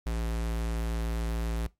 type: tone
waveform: square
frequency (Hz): 56.5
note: A1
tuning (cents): +47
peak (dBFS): -29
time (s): 0.06-1.67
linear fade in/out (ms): 5
effects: noise-tail reverb RT60 0.2 s tail -20 dB re dry + MP3 64 kbps